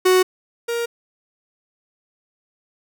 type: tone pair in turn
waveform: 45% pulse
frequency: 370 / 469.4 Hz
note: F#4 / A#4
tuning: 0 / +12 cents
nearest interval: major third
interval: 412 cents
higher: second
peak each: -12 / -21 dBFS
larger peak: first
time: 0.05-0.23 / 0.68-0.86 s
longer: neither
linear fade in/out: 10 ms
effects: none